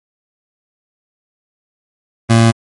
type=tone; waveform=25% pulse; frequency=114.5 Hz; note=A#2; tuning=31 cents flat; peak=-3 dBFS; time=2.29-2.52 s; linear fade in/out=20 ms; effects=MP3 48 kbps